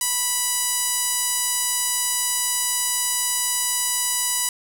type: tone with band-pass filter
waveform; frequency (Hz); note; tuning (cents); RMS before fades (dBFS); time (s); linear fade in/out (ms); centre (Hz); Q
sawtooth; 984; B5; -7; -23; 0.01-4.49; 2; 9600; 1.9
effects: 7-bit